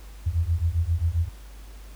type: beating tone pair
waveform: sine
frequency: 80.3 / 87.8 Hz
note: E2 / F2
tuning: -45 / +10 cents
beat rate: 7.5 Hz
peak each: -24 dBFS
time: 0.26-1.29 s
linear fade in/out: 10 ms
effects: added 50 Hz sine -40 dBFS peak until 1.95 s + pink hiss -52 dBFS RMS until 1.95 s